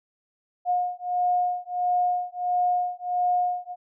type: beating tone pair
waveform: sine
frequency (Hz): 717 / 718.5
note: F5 / F5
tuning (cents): +45 / +49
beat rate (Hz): 1.5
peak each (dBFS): -25 / -25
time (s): 0.65-3.76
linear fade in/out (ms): 50
effects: none